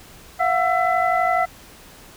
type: tone cluster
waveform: sine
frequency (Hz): 678 / 730 / 1334 / 2007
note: E5 / F#5 / E6 / B6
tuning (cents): +49 / -24 / +20 / +27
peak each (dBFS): -22 / -19 / -23 / -25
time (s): 0.39-1.46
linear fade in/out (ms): 20
effects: tanh soft clip ceiling -6 dBFS + pink hiss -45 dBFS RMS until 2.16 s